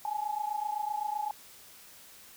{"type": "tone pair together", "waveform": "sine", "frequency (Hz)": [830.6, 858.4], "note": ["G#5", "A5"], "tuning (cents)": [0, -43], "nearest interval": "minor second", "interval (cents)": 57, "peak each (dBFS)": [-33, -34], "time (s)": [0.05, 1.31], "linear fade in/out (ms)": 2, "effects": ["white hiss -53 dBFS RMS until 2.36 s"]}